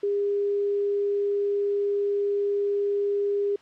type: tone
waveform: sine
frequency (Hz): 404.8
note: G#4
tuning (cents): -44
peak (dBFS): -22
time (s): 0.03-3.56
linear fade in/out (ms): 5
effects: white hiss -54 dBFS RMS until 3.61 s + low-pass 3000 Hz 12 dB/octave